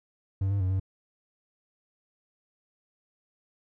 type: tone with pitch steps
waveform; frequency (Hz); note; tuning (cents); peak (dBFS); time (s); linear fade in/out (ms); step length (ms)
triangle; 96.7 / 99.8 / 92.8 / 95.3; G2 / G2 / F#2 / G2; -23 / +32 / +6 / -48; -22; 0.41-0.798; 5; 97
effects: none